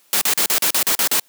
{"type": "noise bursts", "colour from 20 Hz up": "white", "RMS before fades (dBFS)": -17, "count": 9, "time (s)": [0.13, 1.197], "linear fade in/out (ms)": 0, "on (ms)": 83, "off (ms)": 40, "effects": ["white hiss -56 dBFS RMS until 1.28 s", "high-pass 200 Hz 12 dB/octave"]}